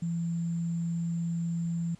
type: tone with sample-and-hold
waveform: sine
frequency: 168.2 Hz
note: E3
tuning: 35 cents sharp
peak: -28 dBFS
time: 0.02-1.95 s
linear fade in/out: 5 ms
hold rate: 7350 Hz
effects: pink hiss -61 dBFS RMS until 1.99 s + resampled to 22050 Hz